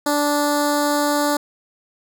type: tone with notch filter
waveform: 10% pulse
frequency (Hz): 292.2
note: D4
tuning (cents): -9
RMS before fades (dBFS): -19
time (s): 0.06-1.37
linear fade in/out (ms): 5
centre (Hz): 2300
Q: 0.77
effects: none